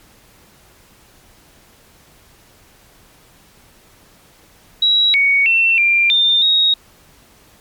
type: tone with pitch steps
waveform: sine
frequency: 3877 / 2234 / 2696 / 2381 / 3607 / 3770 Hz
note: B7 / C#7 / E7 / D7 / A7 / A#7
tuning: -33 / +13 / +38 / +23 / +42 / +19 cents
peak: -10 dBFS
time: 4.82-6.74 s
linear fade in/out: 5 ms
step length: 320 ms
effects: pink hiss -49 dBFS RMS until 7.6 s + MP3 96 kbps